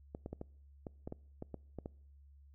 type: clicks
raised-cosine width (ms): 2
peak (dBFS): -29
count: 11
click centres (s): 0.149 / 0.261 / 0.33 / 0.414 / 0.868 / 1.075 / 1.124 / 1.424 / 1.543 / 1.787 / 1.859
effects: noise-tail reverb RT60 0.7 s tail -25 dB re dry + added 70 Hz sine -57 dBFS peak until 2.54 s